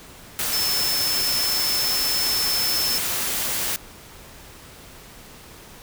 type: tone in noise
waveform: sine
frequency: 5274 Hz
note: E8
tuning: in tune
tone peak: -22 dBFS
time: 0.53-2.98 s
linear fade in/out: 0 ms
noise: white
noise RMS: -25 dBFS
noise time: 0.39-3.76 s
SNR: 0 dB
effects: pink hiss -44 dBFS RMS until 5.82 s